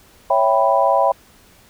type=chord; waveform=sine; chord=C# half-diminished seventh; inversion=none; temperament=equal; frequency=554.4 / 659.3 / 784 / 987.8 Hz; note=C#5 / E5 / G5 / B5; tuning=0 / 0 / 0 / 0 cents; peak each=-18 dBFS; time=0.3-1.12 s; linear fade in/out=5 ms; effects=pink hiss -50 dBFS RMS until 1.69 s